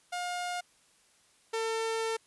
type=tone pair in turn; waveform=sawtooth; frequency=712 / 449.4 Hz; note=F5 / A4; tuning=+33 / +37 cents; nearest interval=minor sixth; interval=796 cents; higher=first; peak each=-29 / -26 dBFS; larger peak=second; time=0.12-0.61 / 1.53-2.17 s; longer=second; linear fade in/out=10 ms; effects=white hiss -65 dBFS RMS until 2.26 s + resampled to 24000 Hz